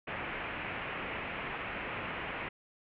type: low-pass noise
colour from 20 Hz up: white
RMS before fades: -39 dBFS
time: 0.07-2.49 s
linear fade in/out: 10 ms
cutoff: 2700 Hz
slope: 48 dB/octave
effects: none